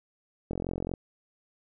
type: click train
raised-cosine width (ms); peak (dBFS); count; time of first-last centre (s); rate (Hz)
2; -19; 20; 0.51-0.938; 44.4
effects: none